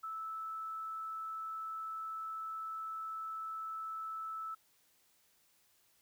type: tone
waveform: sine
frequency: 1312 Hz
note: E6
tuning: 9 cents flat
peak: -39 dBFS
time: 0.03-4.55 s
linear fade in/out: 10 ms
effects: white hiss -71 dBFS RMS until 6.01 s